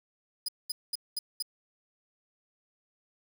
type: tone bursts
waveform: sawtooth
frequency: 4978 Hz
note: D#8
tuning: in tune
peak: -27 dBFS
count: 5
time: 0.46-1.425 s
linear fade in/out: 5 ms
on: 25 ms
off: 210 ms
effects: 9-bit